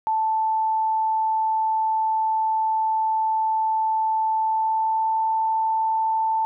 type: tone with pitch glide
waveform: sine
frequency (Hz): 880 to 886.1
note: A5 to A5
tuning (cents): 0 to +12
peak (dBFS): -19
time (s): 0.07-6.45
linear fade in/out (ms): 0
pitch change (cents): +12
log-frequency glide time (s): 4.37-5.18
effects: none